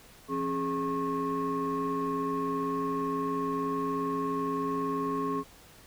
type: tone cluster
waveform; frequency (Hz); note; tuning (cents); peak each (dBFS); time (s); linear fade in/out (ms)
sine; 172.4 / 270.3 / 417.4 / 1088; F3 / C#4 / G#4 / C#6; -22 / -44 / +9 / -33; -38 / -31 / -32 / -31; 0.28-5.44; 50
effects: tanh soft clip ceiling -23 dBFS + pink hiss -54 dBFS RMS until 5.86 s